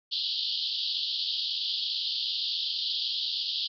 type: band-pass noise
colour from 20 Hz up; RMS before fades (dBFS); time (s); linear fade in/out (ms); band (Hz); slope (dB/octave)
white; -31; 0.11-3.68; 20; 3000 to 4800; 96
effects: none